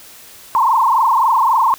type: tone with frequency modulation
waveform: sine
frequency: 987.8 Hz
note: B5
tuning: in tune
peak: -10 dBFS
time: 0.55-1.74 s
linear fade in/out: 0 ms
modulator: 23.7 Hz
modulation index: 4.4
effects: white hiss -40 dBFS RMS until 1.78 s